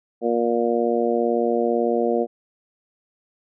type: harmonic tone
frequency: 118 Hz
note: A#2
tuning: 22 cents sharp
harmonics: 2 / 3 / 4 / 5 / 6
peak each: -25 / -24 / -22 / -26 / -27 dBFS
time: 0.21-2.27 s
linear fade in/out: 50 ms
effects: none